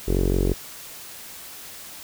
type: tone with low-pass filter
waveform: sawtooth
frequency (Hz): 45.96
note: F#1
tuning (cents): -11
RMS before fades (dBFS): -21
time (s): 0.07-0.54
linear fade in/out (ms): 20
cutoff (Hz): 400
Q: 4
effects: white hiss -40 dBFS RMS until 2.03 s